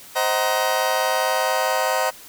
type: chord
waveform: 30% pulse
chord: C half-diminished seventh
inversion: none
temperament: just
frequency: 523.3 / 627.9 / 753.5 / 941.9 Hz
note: C5 / Eb5 / Gb5 / Bb5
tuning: 0 / +16 / +31 / +18 cents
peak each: -22 dBFS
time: 0.15-2.11 s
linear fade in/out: 20 ms
effects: white hiss -43 dBFS RMS until 2.28 s